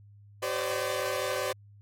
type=tone cluster; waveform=sawtooth; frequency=383.8 / 513 / 563 / 598 Hz; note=G4 / C5 / C#5 / D5; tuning=-37 / -34 / +27 / +31 cents; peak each=-33 / -29 / -32 / -31 dBFS; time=0.42-1.53 s; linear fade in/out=10 ms; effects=added 102 Hz sine -51 dBFS peak until 1.81 s + AAC 48 kbps